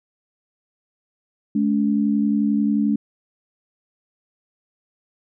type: tone pair together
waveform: sine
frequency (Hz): 212.9 / 284.2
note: G#3 / C#4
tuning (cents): +43 / +43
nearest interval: perfect fourth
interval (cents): 500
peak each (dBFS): -18 / -21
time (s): 1.55-2.96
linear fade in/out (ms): 5
effects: none